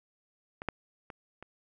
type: clicks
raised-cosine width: 0.5 ms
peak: -24 / -15 / -28 / -30 dBFS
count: 4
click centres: 0.619 / 0.687 / 1.102 / 1.426 s
effects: none